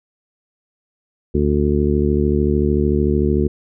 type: harmonic tone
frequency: 73.4 Hz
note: D2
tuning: in tune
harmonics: 1 / 2 / 3 / 4 / 5 / 6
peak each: -19 / -22 / -20 / -25 / -19 / -25 dBFS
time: 1.34-3.48 s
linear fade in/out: 10 ms
effects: none